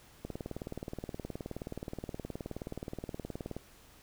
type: click train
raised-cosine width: 2 ms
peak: -25 dBFS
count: 64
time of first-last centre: 0.25-3.566 s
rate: 19 Hz
effects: pink hiss -59 dBFS RMS until 4.02 s